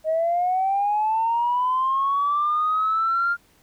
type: linear sweep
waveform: sine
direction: up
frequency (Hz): 624 to 1409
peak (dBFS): -18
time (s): 0.04-3.37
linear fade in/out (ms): 50
effects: tanh soft clip ceiling -14 dBFS + pink hiss -59 dBFS RMS until 3.62 s